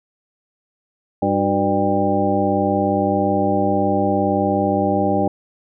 harmonic tone with a mistuned harmonic, 99.4 Hz, G2, 25 cents sharp, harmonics 1 / 2 / 3 / 4 / 5 / 6 / 8, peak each -27 / -22 / -22 / -25 / -26 / -22 / -21 dBFS, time 1.22-5.28 s, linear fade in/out 5 ms, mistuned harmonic 4, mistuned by -97 cents, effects none

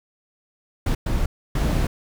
brown noise bursts at uneven times, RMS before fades -21 dBFS, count 3, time 0.86-0.95 / 1.06-1.26 / 1.55-1.87 s, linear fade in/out 5 ms, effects none

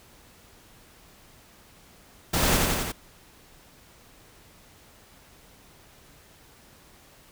pink noise with echo, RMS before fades -24 dBFS, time 2.33-2.57 s, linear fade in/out 10 ms, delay 88 ms, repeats 4, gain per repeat -2 dB, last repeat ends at 2.922 s, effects pink hiss -54 dBFS RMS until 7.31 s

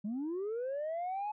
sine linear sweep, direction up, 196 to 857 Hz, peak -32 dBFS, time 0.04-1.32 s, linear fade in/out 10 ms, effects tanh soft clip ceiling -32 dBFS

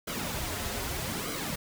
pink noise with flanger, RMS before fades -34 dBFS, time 0.07-1.56 s, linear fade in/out 10 ms, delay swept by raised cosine 1.1 to 6.6 ms, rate 0.81 Hz, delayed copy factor -0.65, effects none

